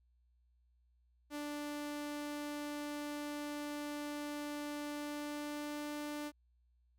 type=tone with pitch glide; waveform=sawtooth; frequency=293.7 to 295.7 Hz; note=D4 to D4; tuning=0 to +12 cents; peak=-36 dBFS; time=1.3-6.32 s; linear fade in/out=50 ms; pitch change=+12 cents; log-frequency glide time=4.93-5.92 s; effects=added 60 Hz sine -69 dBFS peak until 6.98 s